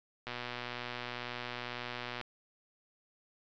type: click train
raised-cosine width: 0.3 ms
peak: -23 dBFS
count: 238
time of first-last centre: 0.27-2.213 s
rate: 122 Hz
effects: resampled to 16000 Hz